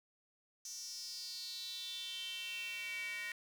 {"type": "tone with high-pass filter sweep", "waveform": "square", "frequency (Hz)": 207.7, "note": "G#3", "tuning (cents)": 0, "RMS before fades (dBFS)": -44, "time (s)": [0.65, 3.32], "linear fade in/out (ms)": 2, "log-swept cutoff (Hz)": [6000, 2000], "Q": 6.8, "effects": []}